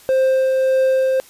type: tone with tremolo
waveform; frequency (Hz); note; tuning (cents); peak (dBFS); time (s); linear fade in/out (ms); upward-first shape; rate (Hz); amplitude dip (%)
triangle; 525; C5; +6; -10; 0.09-1.2; 0; triangle; 1.7; 25
effects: white hiss -46 dBFS RMS until 1.29 s + resampled to 32000 Hz